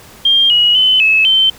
sine tone with pitch steps, 3200 / 2905 / 3037 / 2592 / 3094 Hz, G7 / F#7 / F#7 / E7 / G7, +35 / -32 / +44 / -30 / -23 cents, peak -7 dBFS, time 0.25-1.5 s, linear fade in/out 5 ms, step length 250 ms, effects pink hiss -39 dBFS RMS until 1.58 s

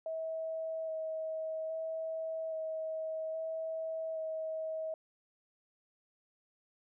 sine tone with vibrato, 641 Hz, E5, 49 cents flat, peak -35 dBFS, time 0.06-4.94 s, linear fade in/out 2 ms, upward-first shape square, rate 0.61 Hz, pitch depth 10 cents each way, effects none

